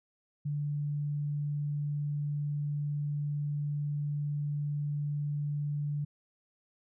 sine tone, 146.3 Hz, D3, 6 cents flat, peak -30 dBFS, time 0.45-6.05 s, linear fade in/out 10 ms, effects none

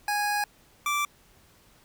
25% pulse tone pair in turn, 827 / 1169.6 Hz, G#5 / D6, -8 / -7 cents, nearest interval tritone, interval 601 cents, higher second, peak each -21 dBFS, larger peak neither, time 0.08-0.44 / 0.86-1.05 s, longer first, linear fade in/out 2 ms, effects pink hiss -59 dBFS RMS until 1.84 s

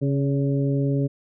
harmonic tone with a mistuned harmonic, 138.59 Hz, C#3, in tune, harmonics 1 / 2 / 3 / 4, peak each -21 / -25 / -29 / -33 dBFS, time 0.01-1.08 s, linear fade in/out 20 ms, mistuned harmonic 4, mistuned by +30 cents, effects none

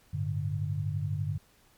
sine chord, G suspended second, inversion none, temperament equal, 98 / 110 / 146.83 Hz, G2 / A2 / D3, 0 / 0 / 0 cents, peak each -32 / -36 / -32 dBFS, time 0.13-1.38 s, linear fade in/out 10 ms, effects pink hiss -63 dBFS RMS until 1.77 s + MP3 96 kbps

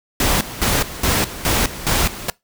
pink noise with tremolo, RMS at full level -17 dBFS, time 0.2-2.3 s, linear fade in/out 2 ms, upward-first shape square, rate 2.4 Hz, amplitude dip 80%, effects noise-tail reverb RT60 0.2 s tail -24 dB re dry

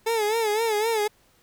30% pulse tone with vibrato, 437.8 Hz, A4, 9 cents flat, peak -19 dBFS, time 0.06-1.08 s, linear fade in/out 10 ms, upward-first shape sine, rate 3.9 Hz, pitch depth 97 cents each way, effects pink hiss -61 dBFS RMS until 1.42 s

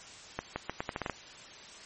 accelerating click train, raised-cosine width 0.5 ms, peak -17 dBFS, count 9, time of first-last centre 0.39-1.097 s, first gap 170 ms, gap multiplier 0.8, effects white hiss -49 dBFS RMS until 1.85 s + MP3 32 kbps

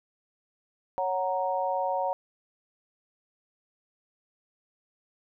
sine chord, F# major, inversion second, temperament equal, 554.4 / 740 / 932.3 Hz, C#5 / F#5 / A#5, 0 / 0 / 0 cents, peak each -30 dBFS, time 0.98-2.13 s, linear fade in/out 0 ms, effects none

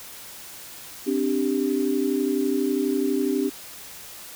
sine chord, C suspended second, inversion none, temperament equal, 261.6 / 293.7 / 392 Hz, C4 / D4 / G4, 0 / 0 / 0 cents, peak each -25 dBFS, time 1.06-3.5 s, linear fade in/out 20 ms, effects white hiss -41 dBFS RMS until 4.35 s

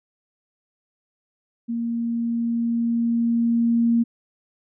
sine tone with level ramp, 233.1 Hz, A#3, in tune, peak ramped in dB -23 to -15 dBFS, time 1.68-4.04 s, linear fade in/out 20 ms, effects none

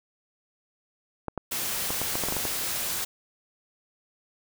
clicks, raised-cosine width 1 ms, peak -16 dBFS, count 10, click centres 1.283 / 1.377 / 1.905 / 2.016 / 2.155 / 2.237 / 2.286 / 2.324 / 2.367 / 2.453 s
white noise, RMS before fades -30 dBFS, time 1.51-3.05 s, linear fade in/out 10 ms
effects none

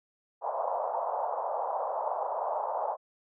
white band-pass noise, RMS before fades -32 dBFS, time 0.41-2.97 s, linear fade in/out 50 ms, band 540 to 990 Hz, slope 48 dB/octave, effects none

